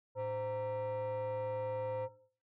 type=tone with frequency modulation; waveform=sine; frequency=519 Hz; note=C5; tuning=14 cents flat; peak=-32 dBFS; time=0.15-2.09 s; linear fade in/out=50 ms; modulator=409 Hz; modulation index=0.71; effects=noise-tail reverb RT60 0.5 s tail -17 dB re dry + tanh soft clip ceiling -34 dBFS